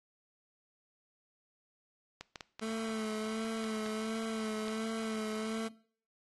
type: clicks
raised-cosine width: 0.2 ms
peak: -25 dBFS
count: 7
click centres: 2.21 / 2.358 / 2.408 / 2.595 / 3.641 / 3.862 / 4.682 s
type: tone with vibrato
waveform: 25% pulse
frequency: 220 Hz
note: A3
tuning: in tune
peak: -31 dBFS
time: 2.61-5.69 s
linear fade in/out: 20 ms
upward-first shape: sine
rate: 1.4 Hz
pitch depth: 31 cents each way
effects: noise-tail reverb RT60 0.5 s tail -20 dB re dry + AAC 32 kbps